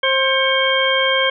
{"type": "harmonic tone with a mistuned harmonic", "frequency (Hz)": 531, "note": "C5", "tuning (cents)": 25, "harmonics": [1, 2, 3, 4, 6], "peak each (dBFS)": [-19, -22, -21, -21, -19], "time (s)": [0.03, 1.3], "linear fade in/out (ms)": 5, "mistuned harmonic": 4, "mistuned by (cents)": 76, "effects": []}